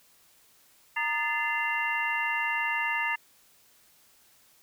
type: tone cluster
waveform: sine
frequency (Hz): 927 / 1223 / 1744 / 2070 / 2765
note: A#5 / D#6 / A6 / C7 / F7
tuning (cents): -10 / -30 / -16 / -19 / -18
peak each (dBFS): -32 / -38 / -31 / -31 / -34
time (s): 0.96-3.16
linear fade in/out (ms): 10
effects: white hiss -61 dBFS RMS until 4.62 s